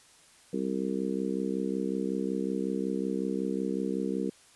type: harmonic tone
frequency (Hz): 65.41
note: C2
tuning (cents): 0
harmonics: 3 / 4 / 5 / 6 / 7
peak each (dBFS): -33 / -34 / -35 / -36 / -36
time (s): 0.53-4.3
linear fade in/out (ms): 5
effects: white hiss -58 dBFS RMS until 4.55 s + resampled to 24000 Hz